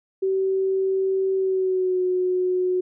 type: tone with pitch glide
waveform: sine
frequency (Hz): 382.9 to 365.8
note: G4 to F#4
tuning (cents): -41 to -20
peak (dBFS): -19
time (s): 0.22-2.81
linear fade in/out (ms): 10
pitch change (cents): -79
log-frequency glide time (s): 1.35-2.02
effects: none